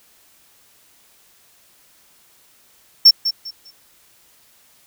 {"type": "tone with echo", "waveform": "triangle", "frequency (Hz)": 5420, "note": "E8", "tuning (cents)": 47, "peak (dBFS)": -3, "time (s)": [3.05, 3.11], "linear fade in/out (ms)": 10, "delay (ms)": 200, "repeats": 3, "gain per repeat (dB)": -12, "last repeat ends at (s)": 3.71, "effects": ["white hiss -54 dBFS RMS until 4.86 s"]}